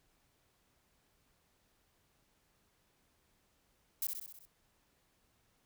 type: noise with echo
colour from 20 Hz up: violet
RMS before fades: -35 dBFS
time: 4.02-4.07 s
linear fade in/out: 2 ms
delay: 64 ms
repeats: 6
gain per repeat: -4 dB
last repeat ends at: 4.454 s
effects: pink hiss -74 dBFS RMS until 5.65 s